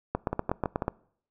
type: two click trains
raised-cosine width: 1 ms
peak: -12 / -14 dBFS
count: 7 / 4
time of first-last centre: 0.15-0.881 / 0.33-0.822 s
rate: 8.21 / 6.1 Hz
effects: noise-tail reverb RT60 0.6 s tail -23 dB re dry